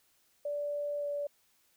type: tone with pitch glide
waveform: sine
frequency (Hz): 582 to 577.6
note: D5 to D5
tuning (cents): -16 to -29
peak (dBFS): -32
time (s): 0.45-1.27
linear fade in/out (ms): 5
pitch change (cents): -13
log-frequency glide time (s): 0.99-1.05
effects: white hiss -70 dBFS RMS until 1.76 s